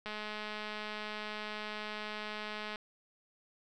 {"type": "click train", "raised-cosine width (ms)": 0.3, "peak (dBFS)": -25, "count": 573, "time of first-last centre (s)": [0.06, 2.758], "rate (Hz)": 212, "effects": []}